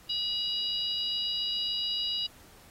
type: harmonic tone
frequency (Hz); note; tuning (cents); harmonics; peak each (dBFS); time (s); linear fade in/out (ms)
967; B5; -37; 3 / 4 / 5; -32 / -33 / -34; 0.09-2.27; 10
effects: pink hiss -56 dBFS RMS until 2.7 s + AAC 48 kbps